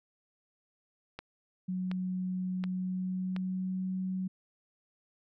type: click train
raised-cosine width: 0.3 ms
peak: -24 dBFS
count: 4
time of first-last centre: 1.19-3.364 s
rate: 1.38 Hz
type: tone with pitch glide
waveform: sine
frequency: 184.2 to 186.77 Hz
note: F#3 to F#3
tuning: -7 to +17 cents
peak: -31 dBFS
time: 1.68-4.28 s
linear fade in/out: 10 ms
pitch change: +24 cents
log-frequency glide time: 2.7-3.92 s
effects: none